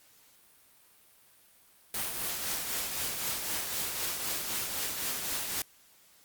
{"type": "noise with tremolo", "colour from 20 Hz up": "white", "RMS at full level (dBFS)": -32, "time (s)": [1.94, 5.62], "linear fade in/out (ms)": 2, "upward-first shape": "triangle", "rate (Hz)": 3.9, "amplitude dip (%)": 45, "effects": ["white hiss -61 dBFS RMS until 6.24 s", "Opus 48 kbps"]}